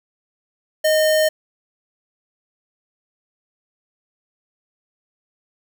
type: tone with sample-and-hold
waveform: sine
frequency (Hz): 623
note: D#5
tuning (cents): +2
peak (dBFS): -13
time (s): 0.84-1.29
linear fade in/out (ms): 10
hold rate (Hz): 2450
effects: none